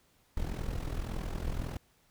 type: noise with amplitude modulation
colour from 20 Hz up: brown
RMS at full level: -32 dBFS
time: 0.37-1.77 s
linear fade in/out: 2 ms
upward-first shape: sine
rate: 41.8 Hz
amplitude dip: 70%
effects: pink hiss -68 dBFS RMS until 2.1 s